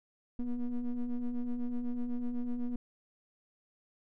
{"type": "ring-modulated tone", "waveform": "triangle", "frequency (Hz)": 120, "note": "B2", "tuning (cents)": -49, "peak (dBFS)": -26, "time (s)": [0.39, 2.76], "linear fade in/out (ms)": 5, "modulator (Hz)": 124, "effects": []}